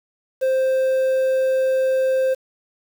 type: tone with quantisation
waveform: triangle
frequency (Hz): 524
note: C5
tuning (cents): +2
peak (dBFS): -14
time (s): 0.41-2.35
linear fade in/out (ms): 20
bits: 7
effects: none